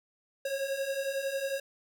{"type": "beating tone pair", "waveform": "square", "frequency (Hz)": [538, 549], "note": ["C5", "C#5"], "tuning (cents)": [48, -17], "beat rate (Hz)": 11, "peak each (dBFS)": [-37, -33], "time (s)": [0.45, 1.6], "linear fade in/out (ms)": 5, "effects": []}